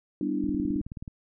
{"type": "chord", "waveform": "sine", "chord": "E minor seventh", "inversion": "first", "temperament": "equal", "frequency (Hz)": [196, 246.9, 293.7, 329.6], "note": ["G3", "B3", "D4", "E4"], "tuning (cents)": [0, 0, 0, 0], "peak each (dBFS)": [-33, -33, -28, -34], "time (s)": [0.21, 0.81], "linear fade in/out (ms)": 2}
{"type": "click train", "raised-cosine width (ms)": 5, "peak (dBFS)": -25, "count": 13, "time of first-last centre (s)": [0.44, 1.078], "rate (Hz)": 18.8}
{"effects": []}